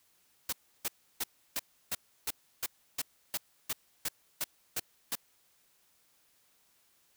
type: noise bursts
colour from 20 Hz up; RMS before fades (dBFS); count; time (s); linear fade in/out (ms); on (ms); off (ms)
white; -33; 14; 0.49-5.154; 5; 36; 320
effects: white hiss -69 dBFS RMS until 7.16 s